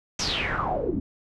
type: noise with low-pass filter sweep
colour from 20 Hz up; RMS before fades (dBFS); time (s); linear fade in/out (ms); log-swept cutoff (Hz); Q
pink; -27; 0.19-1; 5; 6200 to 240; 7.4
effects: none